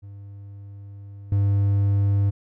triangle tone with level steps, 100 Hz, G2, 35 cents sharp, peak -35 / -15 dBFS, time 0.02-2.31 s, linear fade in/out 20 ms, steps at 1.32 s, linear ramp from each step 2 ms, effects none

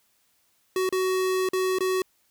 square tone with dropouts, 373.7 Hz, F#4, 17 cents sharp, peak -23 dBFS, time 0.76-2.02 s, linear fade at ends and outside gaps 2 ms, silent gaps 0.891-0.925 / 1.489-1.533 / 1.786-1.806 s, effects white hiss -67 dBFS RMS until 2.3 s

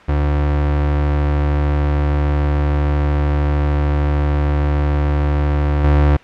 35% pulse tone with level steps, 73.2 Hz, D2, 5 cents flat, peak -12 / -8 dBFS, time 0.08-6.17 s, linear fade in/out 10 ms, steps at 5.84 s, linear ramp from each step 5 ms, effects white hiss -41 dBFS RMS until 6.23 s + low-pass 2000 Hz 12 dB/octave

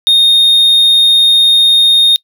triangle tone, 3692 Hz, A#7, 17 cents flat, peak -3 dBFS, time 0.07-2.16 s, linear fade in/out 0 ms, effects noise-tail reverb RT60 0.1 s tail -26 dB re dry

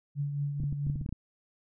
sine tone with tremolo, 143.3 Hz, D3, 42 cents flat, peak -27 dBFS, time 0.15-1.06 s, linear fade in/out 50 ms, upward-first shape triangle, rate 4.5 Hz, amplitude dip 50%
clicks, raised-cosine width 5 ms, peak -23 dBFS, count 10, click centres 0.602 / 0.637 / 0.726 / 0.868 / 0.899 / 0.958 / 1.013 / 1.061 / 1.091 / 1.126 s
effects none

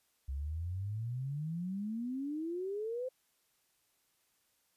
sine exponential sweep, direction up, 65.41 to 523.3 Hz, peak -35 dBFS, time 0.28-3.09 s, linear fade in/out 10 ms, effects white hiss -75 dBFS RMS until 4.76 s + resampled to 32000 Hz

